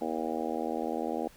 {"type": "harmonic tone", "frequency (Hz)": 80.1, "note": "E2", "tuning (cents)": -49, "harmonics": [3, 4, 5, 6, 7, 8, 9, 10], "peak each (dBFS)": [-37, -36, -40, -37, -39, -42, -39, -39], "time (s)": [0.01, 1.28], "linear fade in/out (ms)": 5, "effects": ["pink hiss -57 dBFS RMS until 1.36 s"]}